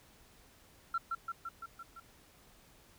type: tone with echo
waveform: sine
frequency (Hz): 1358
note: F6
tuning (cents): -49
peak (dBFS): -29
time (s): 0.94-0.98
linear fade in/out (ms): 5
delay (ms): 170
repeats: 6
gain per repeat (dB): -3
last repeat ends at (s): 2
effects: tanh soft clip ceiling -27 dBFS + pink hiss -62 dBFS RMS until 2.98 s